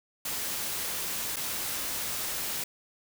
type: noise with dropouts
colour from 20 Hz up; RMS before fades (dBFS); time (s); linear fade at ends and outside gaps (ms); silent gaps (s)
white; -33; 0.25-2.64; 5; 1.36-1.366
effects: none